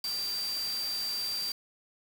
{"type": "tone in noise", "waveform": "sine", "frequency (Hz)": 4699, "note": "D8", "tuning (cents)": 0, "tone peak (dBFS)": -31, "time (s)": [0.04, 1.52], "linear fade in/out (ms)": 2, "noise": "white", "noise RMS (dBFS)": -41, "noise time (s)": [0.04, 1.52], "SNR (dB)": 7, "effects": []}